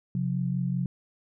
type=tone pair together; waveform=sine; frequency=133.87 / 179.1 Hz; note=C3 / F3; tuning=+40 / +44 cents; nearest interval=perfect fourth; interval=504 cents; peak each=-28 dBFS; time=0.15-0.86 s; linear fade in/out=2 ms; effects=none